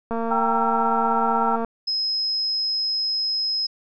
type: click train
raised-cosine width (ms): 1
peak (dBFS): -14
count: 353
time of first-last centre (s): 0.11-1.647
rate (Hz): 229
type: chord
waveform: sine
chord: E diminished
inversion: first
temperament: equal with one note detuned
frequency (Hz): 784 / 932.3 / 1343.9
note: G5 / Bb5 / E6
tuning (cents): 0 / 0 / +33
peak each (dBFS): -24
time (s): 0.3-1.57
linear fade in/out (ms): 20
type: tone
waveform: sine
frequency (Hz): 5120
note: D#8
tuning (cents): +49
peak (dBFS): -21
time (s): 1.87-3.67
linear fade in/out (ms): 10
effects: none